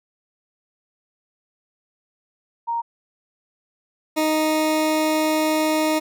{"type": "tone pair in turn", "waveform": ["sine", "20% pulse"], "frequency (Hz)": [932.3, 311.1], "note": ["A#5", "D#4"], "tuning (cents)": [0, 0], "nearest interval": "octave + perfect fifth", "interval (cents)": 1900, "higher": "first", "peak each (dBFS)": [-21, -13], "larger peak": "second", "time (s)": [[2.67, 2.82], [4.16, 6]], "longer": "second", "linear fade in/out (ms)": 20, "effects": []}